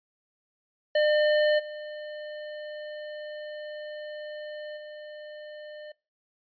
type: tone with level steps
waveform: square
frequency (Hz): 603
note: D5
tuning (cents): +46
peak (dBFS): -21 / -37 / -41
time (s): 0.95-5.92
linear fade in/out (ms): 5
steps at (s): 1.58 / 4.76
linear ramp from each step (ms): 20
effects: noise-tail reverb RT60 0.3 s tail -23 dB re dry + resampled to 11025 Hz